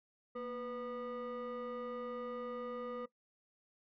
sine tone with frequency modulation, 493.9 Hz, B4, in tune, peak -37 dBFS, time 0.35-3.06 s, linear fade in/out 10 ms, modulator 729 Hz, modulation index 0.88, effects noise-tail reverb RT60 0.1 s tail -19 dB re dry + tanh soft clip ceiling -38 dBFS

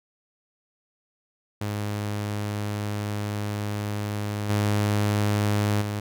sawtooth tone with level steps, 103.83 Hz, G#2, in tune, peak -23 / -17 / -23 dBFS, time 1.61-6 s, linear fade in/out 5 ms, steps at 4.49 / 5.81 s, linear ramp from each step 10 ms, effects none

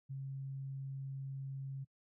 sine tone, 135.7 Hz, C#3, 36 cents flat, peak -40 dBFS, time 0.09-1.85 s, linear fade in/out 20 ms, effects noise-tail reverb RT60 0.1 s tail -24 dB re dry

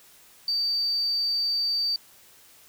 sine tone, 4624 Hz, D8, 28 cents flat, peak -22 dBFS, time 0.48-1.96 s, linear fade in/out 2 ms, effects tanh soft clip ceiling -18 dBFS + white hiss -54 dBFS RMS until 2.68 s

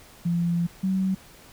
sine tone pair in turn, 171.5 / 189.63 Hz, F3 / F#3, -31 / +43 cents, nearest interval major second, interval 174 cents, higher second, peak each -21 dBFS, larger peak neither, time 0.25-0.67 / 0.83-1.15 s, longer first, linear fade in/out 10 ms, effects pink hiss -50 dBFS RMS until 1.52 s

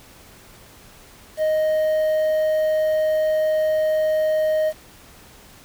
triangle tone with quantisation, 622.3 Hz, D#5, in tune, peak -15 dBFS, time 1.37-4.73 s, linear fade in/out 50 ms, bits 7, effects pink hiss -47 dBFS RMS until 5.64 s

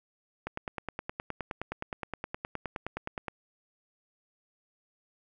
click train, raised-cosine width 0.5 ms, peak -19 dBFS, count 28, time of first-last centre 0.47-3.282 s, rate 9.6 Hz, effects none

